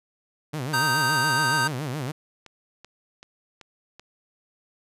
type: tone with vibrato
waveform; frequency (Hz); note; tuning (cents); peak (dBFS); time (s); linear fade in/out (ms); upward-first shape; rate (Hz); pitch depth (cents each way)
sawtooth; 138.59; C#3; 0; -24; 0.53-2.12; 10; sine; 7.1; 220
type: chord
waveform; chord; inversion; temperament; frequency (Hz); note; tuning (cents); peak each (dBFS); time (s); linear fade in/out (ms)
square; Eb major; second; just; 933.4 / 1244.5 / 1555.6; Bb5 / Eb6 / G6; +2 / 0 / -14; -27 / -29 / -24; 0.73-1.68; 10
type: click train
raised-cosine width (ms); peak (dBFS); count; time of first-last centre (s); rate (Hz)
0.2; -27; 6; 2.08-3.996; 2.61
effects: resampled to 32000 Hz